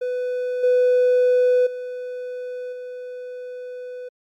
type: tone with level steps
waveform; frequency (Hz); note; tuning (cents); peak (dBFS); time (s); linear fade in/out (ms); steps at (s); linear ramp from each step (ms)
triangle; 498.4; B4; +16; -20 / -11 / -26 / -29; 0.01-4.09; 10; 0.63 / 1.66 / 2.72; 10
effects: tanh soft clip ceiling -9 dBFS + Opus 48 kbps